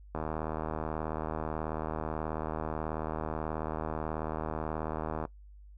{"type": "click train", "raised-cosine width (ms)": 1, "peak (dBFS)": -20, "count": 401, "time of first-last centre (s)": [0.15, 5.252], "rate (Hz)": 78.4, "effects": ["noise-tail reverb RT60 0.1 s tail -20 dB re dry", "added 50 Hz sine -49 dBFS peak until 5.77 s"]}